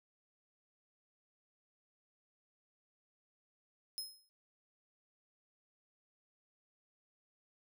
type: tone with exponential decay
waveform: sawtooth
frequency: 5140 Hz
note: E8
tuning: 45 cents flat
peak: -34 dBFS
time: 3.98-4.29 s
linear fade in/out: 0 ms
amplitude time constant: 66 ms
effects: none